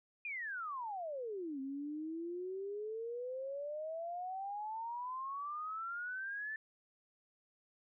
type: exponential two-way sweep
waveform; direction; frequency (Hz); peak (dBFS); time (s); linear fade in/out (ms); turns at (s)
sine; down then up; 2489 to 264.8 to 1773; -39; 0.25-6.56; 2; 1.6
effects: none